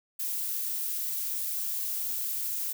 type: noise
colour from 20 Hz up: violet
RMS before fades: -32 dBFS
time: 0.19-2.73 s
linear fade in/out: 10 ms
effects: none